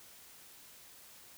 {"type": "silence", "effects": ["white hiss -56 dBFS RMS until 1.37 s"]}